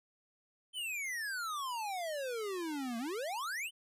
square exponential two-way sweep, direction down then up, 3136 to 224.2 to 3136 Hz, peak -37 dBFS, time 0.73-3.71 s, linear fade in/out 50 ms, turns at 2.98 s, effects resampled to 32000 Hz

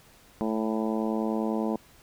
harmonic tone, 110 Hz, A2, in tune, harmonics 2 / 3 / 4 / 5 / 6 / 7 / 8 / 9, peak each -28 / -32 / -34 / -36 / -38 / -39 / -40 / -41 dBFS, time 0.41-1.76 s, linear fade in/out 0 ms, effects pink hiss -56 dBFS RMS until 2.02 s

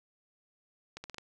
accelerating click train, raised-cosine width 0.2 ms, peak -25 dBFS, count 5, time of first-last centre 0.97-1.183 s, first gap 70 ms, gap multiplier 0.82, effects none

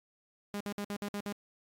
sawtooth tone bursts, 203.9 Hz, G#3, 32 cents flat, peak -31 dBFS, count 7, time 0.54-1.325 s, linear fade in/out 0 ms, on 65 ms, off 55 ms, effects AAC 48 kbps

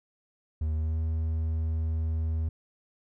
triangle tone with pitch glide, 77.78 to 80.01 Hz, D#2 to D#2, 0 to +49 cents, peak -24 dBFS, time 0.61-2.49 s, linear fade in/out 5 ms, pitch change +49 cents, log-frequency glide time 0.73-0.98 s, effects none

